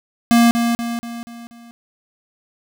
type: tone with echo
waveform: square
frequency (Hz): 234.5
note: A#3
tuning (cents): +11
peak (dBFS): -10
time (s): 0.31-0.51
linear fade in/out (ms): 0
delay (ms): 240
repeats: 5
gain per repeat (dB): -6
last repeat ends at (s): 1.71
effects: none